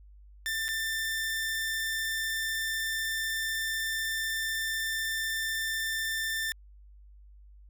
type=tone with dropouts; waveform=sawtooth; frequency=1784 Hz; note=A6; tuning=23 cents sharp; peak=-26 dBFS; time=0.46-6.52 s; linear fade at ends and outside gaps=0 ms; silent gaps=0.682-0.688 s; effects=added 50 Hz sine -50 dBFS peak until 7.69 s